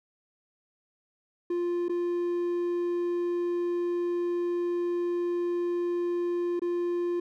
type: tone with dropouts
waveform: triangle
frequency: 349.2 Hz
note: F4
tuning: in tune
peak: -24 dBFS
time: 1.5-7.2 s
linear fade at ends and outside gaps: 5 ms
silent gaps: 1.884-1.894 / 6.595-6.618 s
effects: none